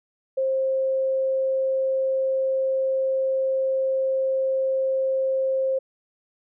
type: tone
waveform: sine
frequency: 530 Hz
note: C5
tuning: 22 cents sharp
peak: -20 dBFS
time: 0.37-5.79 s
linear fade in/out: 10 ms
effects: none